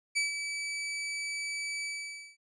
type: tone with ADSR envelope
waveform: sawtooth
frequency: 2300 Hz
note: D7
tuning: 37 cents flat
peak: -22 dBFS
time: 0.15-2.37 s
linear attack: 21 ms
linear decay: 140 ms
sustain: -8 dB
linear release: 530 ms
effects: resampled to 22050 Hz